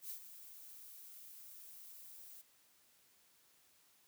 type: noise with ADSR envelope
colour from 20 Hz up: violet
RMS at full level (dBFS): -44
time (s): 0.01-2.42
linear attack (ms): 87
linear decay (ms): 92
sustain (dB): -11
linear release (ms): 14
effects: white hiss -70 dBFS RMS until 4.07 s + high-pass 60 Hz 12 dB/octave